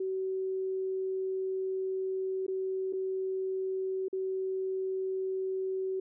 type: tone with dropouts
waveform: sine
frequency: 379 Hz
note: F#4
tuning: 42 cents sharp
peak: -30 dBFS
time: 0-6 s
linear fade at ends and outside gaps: 5 ms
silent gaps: 2.466-2.48 / 2.927-2.933 / 4.084-4.128 s
effects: none